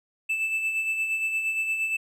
triangle tone with tremolo, 2637 Hz, E7, in tune, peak -21 dBFS, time 0.29-1.97 s, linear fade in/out 10 ms, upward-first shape sine, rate 8.6 Hz, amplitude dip 45%, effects none

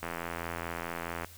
click train, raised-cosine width 0.5 ms, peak -20 dBFS, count 104, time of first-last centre 0.03-1.246 s, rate 84.7 Hz, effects added 86 Hz sine -53 dBFS peak until 1.37 s + white hiss -53 dBFS RMS until 1.37 s

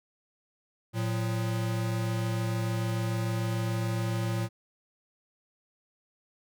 square tone pair together, 113.39 / 180 Hz, A#2 / F#3, -47 / -47 cents, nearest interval minor sixth, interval 800 cents, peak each -29 / -36 dBFS, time 0.93-4.49 s, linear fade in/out 50 ms, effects none

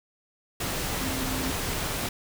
sine tone in noise, 261.6 Hz, C4, in tune, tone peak -32 dBFS, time 1.01-1.51 s, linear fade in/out 5 ms, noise pink, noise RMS -30 dBFS, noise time 0.6-2.09 s, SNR -5 dB, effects none

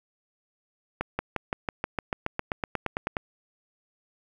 accelerating click train, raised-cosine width 0.5 ms, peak -12 dBFS, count 17, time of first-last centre 1.01-3.168 s, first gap 180 ms, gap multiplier 0.96, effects 8-bit

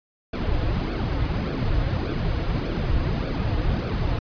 brown noise with flanger, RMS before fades -24 dBFS, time 0.33-4.19 s, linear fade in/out 5 ms, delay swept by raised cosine 1 to 5.2 ms, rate 1.7 Hz, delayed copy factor -0.6, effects resampled to 11025 Hz

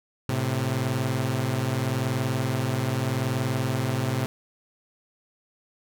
sawtooth tone pair together, 110 / 130.81 Hz, A2 / C3, 0 / 0 cents, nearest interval minor third, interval 300 cents, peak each -24 / -22 dBFS, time 0.29-4.26 s, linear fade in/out 0 ms, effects none

